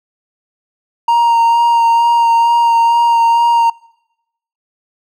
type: tone with vibrato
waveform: triangle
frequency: 932.3 Hz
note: A#5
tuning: in tune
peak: -6 dBFS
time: 1.08-3.7 s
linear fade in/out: 5 ms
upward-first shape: sine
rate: 2.2 Hz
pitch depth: 15 cents each way
effects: noise-tail reverb RT60 0.9 s tail -25 dB re dry